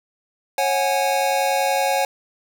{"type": "chord", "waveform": "square", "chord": "C# suspended fourth", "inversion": "none", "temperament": "equal with one note detuned", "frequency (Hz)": [546.7, 740, 830.6], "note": ["C#5", "F#5", "G#5"], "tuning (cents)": [-24, 0, 0], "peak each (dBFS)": -23, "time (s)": [0.58, 2.05], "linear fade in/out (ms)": 2, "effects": []}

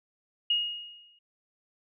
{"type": "tone with exponential decay", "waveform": "sine", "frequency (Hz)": 2869, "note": "F7", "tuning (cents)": 46, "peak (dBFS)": -21, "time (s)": [0.5, 1.19], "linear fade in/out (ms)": 5, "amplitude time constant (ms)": 150, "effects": []}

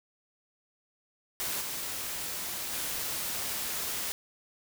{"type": "noise with level steps", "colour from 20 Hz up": "white", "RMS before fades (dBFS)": [-33, -36, -34], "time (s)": [1.4, 4.12], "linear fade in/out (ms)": 0, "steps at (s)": [1.6, 2.71], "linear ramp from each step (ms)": 20, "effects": []}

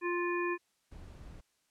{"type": "harmonic tone", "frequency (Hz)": 350, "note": "F4", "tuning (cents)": 4, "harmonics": [1, 3, 5, 7], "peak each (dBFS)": [-32, -37, -39, -40], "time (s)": [0.01, 0.58], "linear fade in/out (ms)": 50}
{"type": "noise", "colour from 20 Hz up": "brown", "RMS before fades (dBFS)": -49, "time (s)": [0.91, 1.41], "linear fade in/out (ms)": 10}
{"effects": ["white hiss -75 dBFS RMS until 1.7 s", "low-pass 10000 Hz 12 dB/octave"]}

